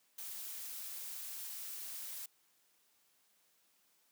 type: noise with amplitude modulation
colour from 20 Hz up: blue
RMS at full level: -43 dBFS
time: 0.18-2.26 s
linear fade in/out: 5 ms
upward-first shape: sine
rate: 262 Hz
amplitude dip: 45%
effects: white hiss -73 dBFS RMS until 4.11 s + high-pass 150 Hz 12 dB/octave